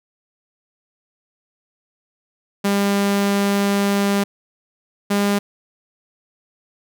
sawtooth tone pair in turn, 200.3 / 202.2 Hz, G3 / G#3, +38 / -46 cents, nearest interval unison, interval 16 cents, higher second, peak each -12 dBFS, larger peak neither, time 2.64-4.24 / 5.1-5.39 s, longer first, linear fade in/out 10 ms, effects none

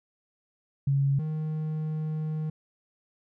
sine / triangle tone pair in turn, 138.59 / 155.56 Hz, C#3 / D#3, 0 / 0 cents, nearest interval major second, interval 200 cents, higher second, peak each -21 / -26 dBFS, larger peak first, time 0.87-1.19 / 1.19-2.5 s, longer second, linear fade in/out 5 ms, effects none

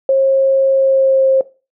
sine tone with pitch glide, 538 to 532.1 Hz, C5 to C5, +48 to +29 cents, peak -8 dBFS, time 0.09-1.41 s, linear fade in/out 2 ms, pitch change -19 cents, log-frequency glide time 0.72-1.3 s, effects noise-tail reverb RT60 0.3 s tail -18 dB re dry

